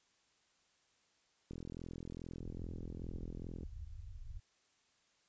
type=click train; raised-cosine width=3 ms; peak=-33 dBFS; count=91; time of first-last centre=1.51-3.633 s; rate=42.4 Hz
type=low-pass noise; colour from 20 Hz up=pink; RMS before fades=-48 dBFS; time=2.4-4.4 s; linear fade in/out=10 ms; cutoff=100 Hz; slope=48 dB/octave
effects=white hiss -74 dBFS RMS until 5.28 s + resampled to 16000 Hz